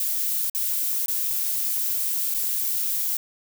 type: noise with dropouts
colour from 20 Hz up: violet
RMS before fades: -25 dBFS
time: 0-3.17 s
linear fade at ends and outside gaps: 1 ms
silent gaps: 0.498-0.548 / 1.06-1.082 / 2.34-2.345 s
effects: none